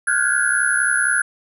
sine tone cluster, 1411 / 1475 / 1546 / 1662 / 10140 Hz, F6 / F#6 / G6 / G#6 / D#9, +17 / -6 / -24 / +1 / +32 cents, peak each -22 dBFS, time 0.07-1.22 s, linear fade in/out 5 ms, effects none

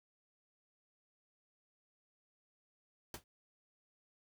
pink noise with exponential decay, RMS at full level -40 dBFS, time 3.14-3.24 s, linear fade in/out 2 ms, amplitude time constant 20 ms, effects none

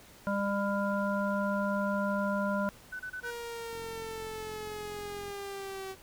harmonic tone, 200.4 Hz, G3, 38 cents sharp, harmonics 1 / 3 / 5 / 7, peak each -31 / -33 / -36 / -36 dBFS, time 0.27-2.69 s, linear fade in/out 0 ms
sine tone bursts, 1500 Hz, F#6, 23 cents sharp, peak -36 dBFS, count 4, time 2.92-3.309 s, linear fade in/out 10 ms, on 77 ms, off 27 ms
sawtooth linear sweep, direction down, 477 to 380.3 Hz, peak -34 dBFS, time 3.22-5.96 s, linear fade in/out 50 ms
click train, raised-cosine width 3 ms, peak -37 dBFS, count 71, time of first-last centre 3.73-5.303 s, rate 44.5 Hz
effects pink hiss -55 dBFS RMS until 6.02 s

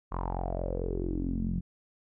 sawtooth tone with low-pass filter sweep, 44.56 Hz, F1, 36 cents sharp, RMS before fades -32 dBFS, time 0.11-1.61 s, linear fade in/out 20 ms, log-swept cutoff 1100 to 180 Hz, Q 6.6, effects none

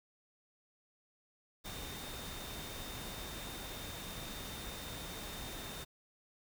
sine tone in noise, 3650 Hz, A#7, 37 cents flat, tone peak -51 dBFS, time 1.64-5.85 s, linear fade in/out 20 ms, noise pink, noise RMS -45 dBFS, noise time 1.64-5.85 s, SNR -9 dB, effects none

